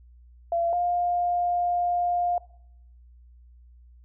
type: tone pair in turn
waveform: sine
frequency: 681 / 705.1 Hz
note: F5 / F5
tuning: -44 / +16 cents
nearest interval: minor second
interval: 60 cents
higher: second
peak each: -22 dBFS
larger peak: neither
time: 0.52-0.73 / 0.73-2.38 s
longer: second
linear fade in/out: 2 ms
effects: noise-tail reverb RT60 0.7 s tail -21 dB re dry + added 60 Hz sine -49 dBFS peak until 4.04 s